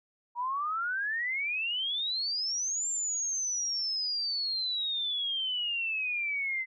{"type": "exponential two-way sweep", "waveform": "sine", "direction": "up then down", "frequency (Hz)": [943, 7400, 2041], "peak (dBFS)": -29, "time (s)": [0.35, 6.66], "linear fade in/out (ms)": 50, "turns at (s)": 2.88, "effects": []}